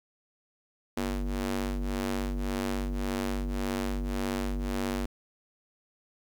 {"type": "ring-modulated tone", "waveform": "sawtooth", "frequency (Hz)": 96.6, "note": "G2", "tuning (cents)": -25, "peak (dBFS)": -22, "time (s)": [0.97, 5.06], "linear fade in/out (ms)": 5, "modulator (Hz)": 144, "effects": ["10-bit"]}